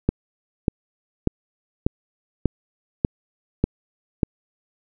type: click train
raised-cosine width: 3 ms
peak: -4 dBFS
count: 8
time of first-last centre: 0.09-4.232 s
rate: 1.69 Hz
effects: none